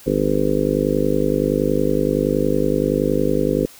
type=harmonic tone; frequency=50.7 Hz; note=G#1; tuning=41 cents flat; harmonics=1 / 3 / 4 / 5 / 6 / 7 / 8 / 9 / 10; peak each=-29 / -25 / -29 / -23 / -23 / -29 / -23 / -24 / -23 dBFS; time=0.06-3.66 s; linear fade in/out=10 ms; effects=white hiss -44 dBFS RMS until 3.79 s